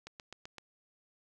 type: click train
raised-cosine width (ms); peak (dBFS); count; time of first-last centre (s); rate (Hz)
0.2; -28; 5; 0.07-0.583; 7.8
effects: none